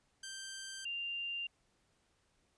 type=tone pair in turn; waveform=10% pulse / sine; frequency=1568 / 2789 Hz; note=G6 / F7; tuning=0 / -3 cents; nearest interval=minor seventh; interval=997 cents; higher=second; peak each=-35 / -37 dBFS; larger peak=first; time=0.23-0.85 / 0.85-1.47 s; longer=neither; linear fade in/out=5 ms; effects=pink hiss -75 dBFS RMS until 2.57 s + resampled to 22050 Hz